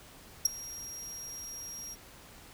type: tone with ADSR envelope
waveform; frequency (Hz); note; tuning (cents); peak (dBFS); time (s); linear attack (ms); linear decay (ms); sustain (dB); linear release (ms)
35% pulse; 5630; F8; +13; -16; 0.45-1.96; 6; 13; -22; 34
effects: pink hiss -53 dBFS RMS until 2.53 s